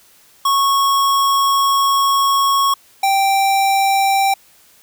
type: tone pair in turn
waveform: square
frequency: 1102 / 783.1 Hz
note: C#6 / G5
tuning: -11 / -2 cents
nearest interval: tritone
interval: 591 cents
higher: first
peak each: -13 dBFS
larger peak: neither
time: 0.45-2.74 / 3.03-4.34 s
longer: first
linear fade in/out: 5 ms
effects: white hiss -50 dBFS RMS until 4.82 s